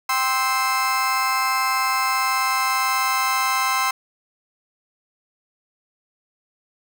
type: chord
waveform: 30% pulse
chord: C major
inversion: second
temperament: just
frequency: 784.9 / 1046.5 / 1308.1 Hz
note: G5 / C6 / E6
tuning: +2 / 0 / -14 cents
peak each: -24 / -18 / -23 dBFS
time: 0.09-3.91 s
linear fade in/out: 5 ms
effects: none